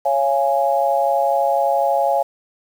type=chord; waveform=sine; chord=Db major; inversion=none; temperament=equal with one note detuned; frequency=554.4 / 686.5 / 830.6 Hz; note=Db5 / F5 / Ab5; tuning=0 / -30 / 0 cents; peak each=-19 dBFS; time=0.05-2.23 s; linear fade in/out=10 ms; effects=7-bit